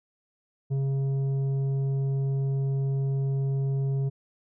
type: tone with tanh clipping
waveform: sine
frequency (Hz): 136.4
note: C#3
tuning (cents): -28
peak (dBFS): -25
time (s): 0.7-4.1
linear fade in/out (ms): 20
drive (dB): 7
effects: none